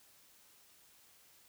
silence, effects white hiss -64 dBFS RMS until 1.48 s

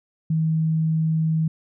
sine tone, 159.6 Hz, D#3, 44 cents sharp, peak -18 dBFS, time 0.3-1.48 s, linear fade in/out 5 ms, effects none

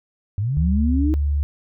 sine linear sweep, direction up, 93 to 317.9 Hz, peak -19 dBFS, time 0.38-1.14 s, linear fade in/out 0 ms
sine tone with pitch glide, 73.42 to 72.24 Hz, D2 to D2, 0 to -28 cents, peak -17 dBFS, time 0.57-1.43 s, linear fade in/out 0 ms, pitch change -28 cents, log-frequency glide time 0.7-0.82 s
effects none

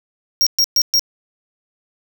square tone bursts, 5588 Hz, F8, in tune, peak -12 dBFS, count 4, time 0.41-0.994 s, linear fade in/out 0 ms, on 56 ms, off 120 ms, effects none

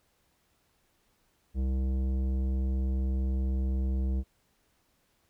triangle tone with tanh clipping, 65.41 Hz, C2, in tune, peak -28 dBFS, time 1.54-4.24 s, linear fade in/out 50 ms, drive 17 dB, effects pink hiss -71 dBFS RMS until 5.29 s

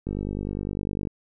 click train, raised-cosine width 3 ms, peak -17 dBFS, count 51, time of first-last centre 0.07-1.072 s, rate 49.9 Hz, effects none

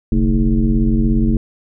sine tone with frequency modulation, 130.81 Hz, C3, in tune, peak -11 dBFS, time 0.12-1.37 s, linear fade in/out 2 ms, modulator 92.9 Hz, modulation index 1.8, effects none

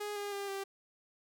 sawtooth tone with pitch steps, 415.3 / 407.5 / 399.8 / 392.2 Hz, G#4 / G#4 / G4 / G4, 0 / -33 / +34 / +1 cents, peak -33 dBFS, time 0-0.64 s, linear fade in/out 10 ms, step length 160 ms, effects none

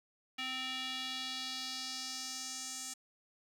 square tone with band-pass filter sweep, 259.6 Hz, C4, 13 cents flat, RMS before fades -41 dBFS, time 0.38-2.94 s, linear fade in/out 10 ms, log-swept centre 2800 to 7300 Hz, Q 2.4, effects 10-bit

